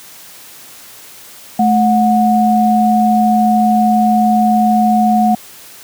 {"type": "tone pair together", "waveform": "sine", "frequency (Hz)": [216.8, 730], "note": ["A3", "F#5"], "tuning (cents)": [-25, -24], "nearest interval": "octave + major sixth", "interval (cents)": 2101, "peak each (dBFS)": -11, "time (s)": [1.59, 5.35], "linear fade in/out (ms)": 5, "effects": ["white hiss -37 dBFS RMS until 5.83 s", "high-pass 80 Hz 12 dB/octave"]}